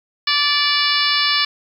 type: harmonic tone with a mistuned harmonic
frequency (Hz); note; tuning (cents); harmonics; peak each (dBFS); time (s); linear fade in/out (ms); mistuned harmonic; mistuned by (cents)
582; D5; -16; 2 / 3 / 4 / 5 / 6 / 7 / 8 / 9; -23 / -23 / -23 / -23 / -23 / -23 / -23 / -23; 0.27-1.45; 5; 8; -32
effects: 8-bit